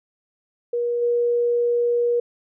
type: tone with level steps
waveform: sine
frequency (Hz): 477.9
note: A#4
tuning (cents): +43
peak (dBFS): -20 / -17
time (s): 0.73-2.2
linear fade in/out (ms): 5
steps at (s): 1.01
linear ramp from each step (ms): 20
effects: none